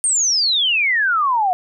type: exponential sweep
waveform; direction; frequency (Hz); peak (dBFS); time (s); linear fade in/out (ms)
sine; down; 8920 to 707; -14; 0.04-1.53; 0
effects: none